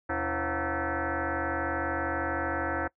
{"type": "tone with frequency modulation", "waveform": "sine", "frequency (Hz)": 493.9, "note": "B4", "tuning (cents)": 0, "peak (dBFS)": -27, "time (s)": [0.09, 2.88], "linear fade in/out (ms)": 10, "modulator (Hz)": 207, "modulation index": 6.1, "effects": ["noise-tail reverb RT60 0.1 s tail -22 dB re dry"]}